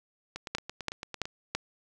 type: two click trains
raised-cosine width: 0.2 ms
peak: -20 / -12 dBFS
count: 9 / 4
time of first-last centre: 0.36-1.255 / 0.55-1.55 s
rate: 8.94 / 3 Hz
effects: none